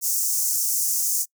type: high-pass noise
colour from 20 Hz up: pink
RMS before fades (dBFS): -23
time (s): 0.01-1.26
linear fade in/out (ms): 50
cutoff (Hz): 5800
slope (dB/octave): 48
effects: noise-tail reverb RT60 0.1 s tail -25 dB re dry